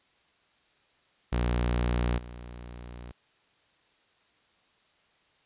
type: tone with level steps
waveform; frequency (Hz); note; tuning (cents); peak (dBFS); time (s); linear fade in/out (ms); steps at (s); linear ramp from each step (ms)
sawtooth; 60.1; B1; -46; -21 / -37; 1.32-3.12; 10; 2.17; 20
effects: white hiss -66 dBFS RMS until 5.45 s + resampled to 8000 Hz